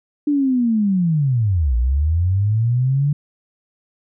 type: linear two-way sweep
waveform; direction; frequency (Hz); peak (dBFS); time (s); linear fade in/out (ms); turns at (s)
sine; down then up; 297.8 to 57 to 147.5; -14; 0.27-3.13; 5; 1.76
effects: none